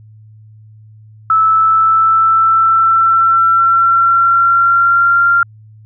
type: tone with pitch glide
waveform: sine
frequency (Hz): 1309 to 1386.8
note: E6 to F6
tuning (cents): -13 to -13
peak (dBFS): -7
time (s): 1.3-5.43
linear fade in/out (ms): 2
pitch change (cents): +100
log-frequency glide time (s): 1.41-5.29
effects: added 108 Hz sine -37 dBFS peak until 5.85 s